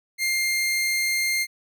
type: tone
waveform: sawtooth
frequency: 2111 Hz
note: C7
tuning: 15 cents sharp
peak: -18 dBFS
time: 0.18-1.47 s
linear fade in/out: 50 ms
effects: none